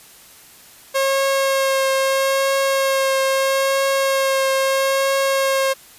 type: tone with vibrato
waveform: sawtooth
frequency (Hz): 540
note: C#5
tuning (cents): -45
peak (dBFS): -12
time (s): 0.94-5.74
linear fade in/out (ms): 20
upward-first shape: triangle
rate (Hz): 0.77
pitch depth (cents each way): 16
effects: white hiss -45 dBFS RMS until 5.98 s + resampled to 32000 Hz